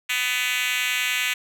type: tone with high-pass filter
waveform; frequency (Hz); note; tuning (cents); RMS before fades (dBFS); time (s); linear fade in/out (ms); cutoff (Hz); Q
5% pulse; 250; B3; +21; -24; 0.09-1.34; 10; 2300; 1.9
effects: none